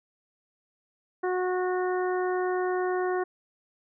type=harmonic tone; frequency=365.8 Hz; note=F#4; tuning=20 cents flat; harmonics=1 / 2 / 3 / 4 / 5; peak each=-26 / -32 / -36 / -38 / -40 dBFS; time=1.23-3.24 s; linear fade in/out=10 ms; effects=none